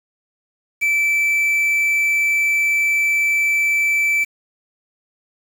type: tone with quantisation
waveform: triangle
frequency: 2322 Hz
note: D7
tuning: 20 cents flat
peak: -13 dBFS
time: 0.81-4.25 s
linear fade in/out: 20 ms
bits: 6
effects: none